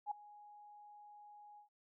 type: tone with ADSR envelope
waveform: sine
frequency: 830.6 Hz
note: G#5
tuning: in tune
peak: -34 dBFS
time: 0.06-1.69 s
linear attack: 52 ms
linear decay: 5 ms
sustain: -21 dB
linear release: 110 ms
effects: none